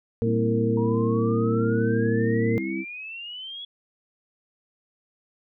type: harmonic tone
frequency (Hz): 114.6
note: A#2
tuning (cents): -29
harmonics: 1 / 2 / 4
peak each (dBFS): -25 / -25 / -25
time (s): 0.22-2.58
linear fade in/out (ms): 0
type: chord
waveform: sine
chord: C major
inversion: second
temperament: equal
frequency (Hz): 196 / 261.6 / 329.6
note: G3 / C4 / E4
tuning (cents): 0 / 0 / 0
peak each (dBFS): -32 / -33 / -29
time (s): 0.23-2.85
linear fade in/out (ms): 50
type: exponential sweep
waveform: sine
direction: up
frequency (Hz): 935 to 3387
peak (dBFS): -34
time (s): 0.77-3.65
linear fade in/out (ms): 5
effects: none